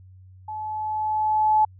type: tone with level ramp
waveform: sine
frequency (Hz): 860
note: A5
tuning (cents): -40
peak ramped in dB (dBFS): -30 to -14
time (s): 0.48-1.65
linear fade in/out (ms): 5
effects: added 93 Hz sine -45 dBFS peak until 1.79 s